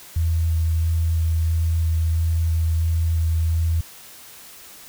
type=tone with vibrato; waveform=sine; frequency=81.8 Hz; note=E2; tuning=13 cents flat; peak=-17 dBFS; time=0.16-3.81 s; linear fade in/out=5 ms; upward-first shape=square; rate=1.5 Hz; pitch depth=9 cents each way; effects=white hiss -43 dBFS RMS until 4.88 s